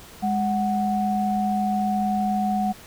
sine tone pair together, 206.4 / 740.9 Hz, G#3 / F#5, -10 / +2 cents, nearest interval octave + minor seventh, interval 2212 cents, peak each -23 dBFS, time 0.22-2.73 s, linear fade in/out 20 ms, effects pink hiss -45 dBFS RMS until 2.86 s

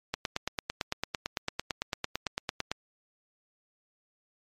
click train, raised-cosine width 0.2 ms, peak -12 dBFS, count 24, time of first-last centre 0.14-2.716 s, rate 8.93 Hz, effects MP3 64 kbps

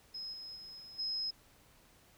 sine tone with level steps, 5120 Hz, D#8, 49 cents sharp, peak -40 / -44 / -47 / -49 / -34 dBFS, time 0.14-1.31 s, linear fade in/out 10 ms, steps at 0.32 / 0.55 / 0.79 / 0.98 s, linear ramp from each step 20 ms, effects pink hiss -64 dBFS RMS until 2.17 s

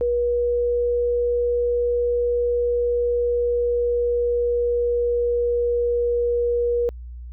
sine tone with pitch glide, 481.9 to 478.3 Hz, B4 to A#4, -43 to +44 cents, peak -18 dBFS, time 0.01-6.89 s, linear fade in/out 0 ms, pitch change -13 cents, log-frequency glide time 2.31-6.45 s, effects added 60 Hz sine -33 dBFS peak until 7.32 s

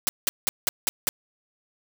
white noise bursts, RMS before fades -23 dBFS, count 6, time 0.07-1.09 s, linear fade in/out 0 ms, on 20 ms, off 180 ms, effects none

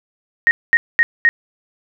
sine tone bursts, 1864.7 Hz, A#6, in tune, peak -8 dBFS, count 4, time 0.47-1.29 s, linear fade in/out 0 ms, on 40 ms, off 220 ms, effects none

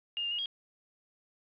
sine tone with pitch steps, 2830 / 2803 / 2869 / 3260 Hz, F7 / F7 / F7 / G#7, +22 / +6 / +46 / -33 cents, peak -31 dBFS, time 0.17-0.458 s, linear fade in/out 0 ms, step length 72 ms, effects resampled to 8000 Hz + 10-bit

